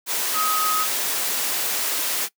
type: tone in noise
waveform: sine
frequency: 1262 Hz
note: D#6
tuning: 24 cents sharp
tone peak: -21 dBFS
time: 0.33-0.87 s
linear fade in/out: 50 ms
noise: white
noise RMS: -24 dBFS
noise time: 0.06-2.29 s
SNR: 0 dB
effects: noise-tail reverb RT60 0.1 s tail -21 dB re dry + high-pass 300 Hz 12 dB/octave